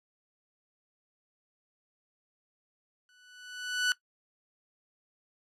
sawtooth tone with exponential growth, 1486 Hz, F#6, 7 cents sharp, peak -19 dBFS, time 3.09-3.92 s, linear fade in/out 1 ms, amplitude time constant 180 ms, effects noise-tail reverb RT60 0.1 s tail -18 dB re dry + low-pass 8000 Hz 12 dB/octave

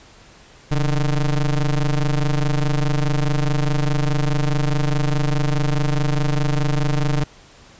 square ring-modulated tone, 75.8 Hz, D#2, 45 cents flat, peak -14 dBFS, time 0.71-7.24 s, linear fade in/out 5 ms, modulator 63.4 Hz, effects pink hiss -47 dBFS RMS until 7.79 s + resampled to 16000 Hz

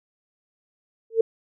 sine tone with exponential growth, 450.7 Hz, A4, 42 cents sharp, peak -10 dBFS, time 1.1-1.21 s, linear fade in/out 5 ms, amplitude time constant 22 ms, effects none

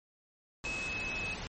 sine tone in noise, 2579 Hz, E7, 39 cents flat, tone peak -35 dBFS, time 0.65-1.34 s, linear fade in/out 0 ms, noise pink, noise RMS -41 dBFS, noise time 0.64-1.47 s, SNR +3 dB, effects MP3 32 kbps

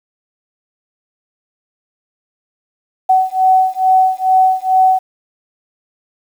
sine beating tone pair, 751 / 753.3 Hz, F#5 / F#5, +26 / +31 cents, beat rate 2.3 Hz, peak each -12 dBFS, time 3.09-4.99 s, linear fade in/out 10 ms, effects 7-bit

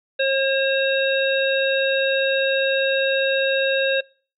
harmonic tone, 539 Hz, C#5, 49 cents flat, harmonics 1 / 3 / 5 / 7, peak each -19 / -24 / -26 / -27 dBFS, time 0.19-4.01 s, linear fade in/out 10 ms, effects noise-tail reverb RT60 0.4 s tail -25 dB re dry

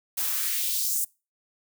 blue noise with high-pass filter sweep, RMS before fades -27 dBFS, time 0.17-1.05 s, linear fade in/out 10 ms, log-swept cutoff 690 to 8800 Hz, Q 1.7, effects noise-tail reverb RT60 0.3 s tail -25 dB re dry

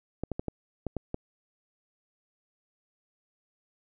clicks, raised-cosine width 2 ms, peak -18 dBFS, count 7, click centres 0.236 / 0.317 / 0.395 / 0.483 / 0.867 / 0.967 / 1.144 s, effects none

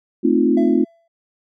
sine chord, F dominant seventh, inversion first, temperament equal with one note detuned, 221.9 / 261.6 / 311.1 / 349.2 Hz, A3 / C4 / Eb4 / F4, +15 / 0 / 0 / 0 cents, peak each -19 / -17 / -19 / -18 dBFS, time 0.23-0.85 s, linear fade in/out 20 ms
triangle tone with exponential decay, 670 Hz, E5, 28 cents sharp, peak -21 dBFS, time 0.57-1.08 s, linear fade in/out 5 ms, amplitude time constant 110 ms
effects none

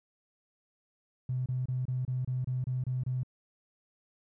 triangle tone bursts, 127.5 Hz, C3, 44 cents flat, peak -25 dBFS, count 10, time 1.29-3.233 s, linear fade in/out 5 ms, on 170 ms, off 27 ms, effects tanh soft clip ceiling -27 dBFS

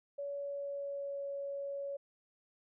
sine tone with pitch glide, 566 to 559.8 Hz, C#5 to C#5, +36 to +17 cents, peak -37 dBFS, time 0.18-1.97 s, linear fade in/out 10 ms, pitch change -19 cents, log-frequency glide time 0.34-1.25 s, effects none

